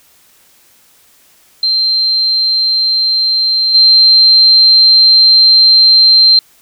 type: tone with level steps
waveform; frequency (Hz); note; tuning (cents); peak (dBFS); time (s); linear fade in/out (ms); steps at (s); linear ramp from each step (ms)
sine; 4140; C8; -19; -9 / -3; 1.63-6.39; 2; 3.74; 10
effects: white hiss -48 dBFS RMS until 6.61 s